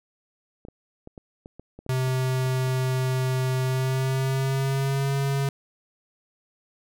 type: clicks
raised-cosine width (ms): 2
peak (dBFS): -28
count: 11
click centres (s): 0.651 / 0.685 / 1.074 / 1.178 / 1.459 / 1.596 / 1.79 / 1.864 / 2.077 / 2.463 / 2.674
type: tone with pitch glide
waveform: square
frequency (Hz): 129.6 to 138.1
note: C3 to C#3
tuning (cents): -16 to -6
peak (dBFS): -23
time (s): 1.89-5.49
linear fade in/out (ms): 2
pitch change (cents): +110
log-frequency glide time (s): 3.64-5.13
effects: none